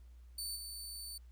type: tone with level steps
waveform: 20% pulse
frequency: 4526 Hz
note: C#8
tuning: 35 cents sharp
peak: -33 / -38 dBFS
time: 0.38-1.18 s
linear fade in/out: 5 ms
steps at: 0.55 s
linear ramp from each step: 20 ms
effects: added 60 Hz sine -53 dBFS peak until 1.31 s + pink hiss -75 dBFS RMS until 1.31 s